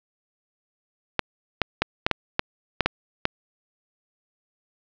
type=clicks; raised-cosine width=0.3 ms; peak=-3 dBFS; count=9; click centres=1.193 / 1.617 / 1.82 / 2.065 / 2.113 / 2.394 / 2.807 / 2.86 / 3.254 s; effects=low-pass 5000 Hz 12 dB/octave